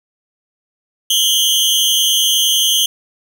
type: tone with amplitude modulation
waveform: sawtooth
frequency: 3136 Hz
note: G7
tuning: in tune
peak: -4 dBFS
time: 1.1-2.86 s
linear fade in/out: 5 ms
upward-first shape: sine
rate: 231 Hz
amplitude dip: 100%
effects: none